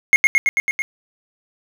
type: tone with echo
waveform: triangle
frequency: 2155 Hz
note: C#7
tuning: 49 cents flat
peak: -5 dBFS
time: 0.13-0.16 s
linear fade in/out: 0 ms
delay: 110 ms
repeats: 6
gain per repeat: -2 dB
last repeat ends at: 0.82 s
effects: none